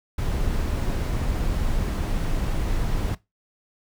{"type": "noise", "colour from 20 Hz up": "brown", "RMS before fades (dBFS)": -24, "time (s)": [0.18, 3.15], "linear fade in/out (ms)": 5, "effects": ["noise-tail reverb RT60 0.2 s tail -19 dB re dry"]}